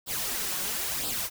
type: noise with flanger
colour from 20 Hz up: white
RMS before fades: -31 dBFS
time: 0.06-1.3 s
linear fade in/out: 50 ms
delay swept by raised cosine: 0.23 to 5.53 ms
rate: 0.99 Hz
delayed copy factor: +0.65
effects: none